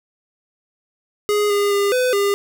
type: tone with pitch steps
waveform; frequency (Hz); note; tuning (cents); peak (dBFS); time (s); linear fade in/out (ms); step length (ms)
square; 415.6 / 407.2 / 403 / 504 / 402.6; G#4 / G#4 / G4 / B4 / G4; +1 / -34 / +48 / +35 / +46; -16; 1.29-2.34; 0; 210
effects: none